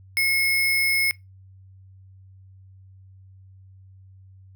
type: tone with sample-and-hold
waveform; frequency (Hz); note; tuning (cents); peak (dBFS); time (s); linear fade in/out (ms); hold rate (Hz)
sine; 2166; C#7; -41; -18; 0.17-1.11; 0; 7350
effects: noise-tail reverb RT60 0.2 s tail -22 dB re dry + added 95 Hz sine -46 dBFS peak until 4.55 s